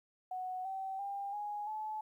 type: tone with pitch steps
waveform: sine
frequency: 740 / 768.8 / 798.6 / 829.7 / 861.9 Hz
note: F#5 / G5 / G5 / G#5 / A5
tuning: 0 / -34 / +32 / -2 / -36 cents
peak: -37 dBFS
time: 0.31-2.01 s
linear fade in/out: 5 ms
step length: 340 ms
effects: 12-bit